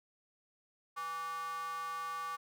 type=tone with high-pass filter; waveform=square; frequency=164.81 Hz; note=E3; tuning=in tune; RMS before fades=-40 dBFS; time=0.96-2.37 s; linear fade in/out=20 ms; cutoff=1100 Hz; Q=8.5; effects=none